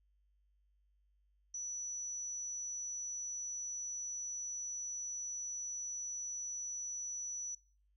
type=tone; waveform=sine; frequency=5920 Hz; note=F#8; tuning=in tune; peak=-39 dBFS; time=1.54-7.55 s; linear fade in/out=5 ms; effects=noise-tail reverb RT60 0.4 s tail -23 dB re dry + added 50 Hz sine -70 dBFS peak until 7.96 s